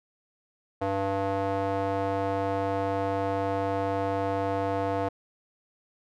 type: tone with band-pass filter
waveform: square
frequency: 98 Hz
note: G2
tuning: in tune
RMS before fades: -28 dBFS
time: 0.81-5.09 s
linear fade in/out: 10 ms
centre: 660 Hz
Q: 1.8
effects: none